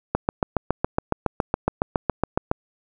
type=click train; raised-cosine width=1 ms; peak=-5 dBFS; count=18; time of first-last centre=0.15-2.514 s; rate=7.19 Hz; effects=none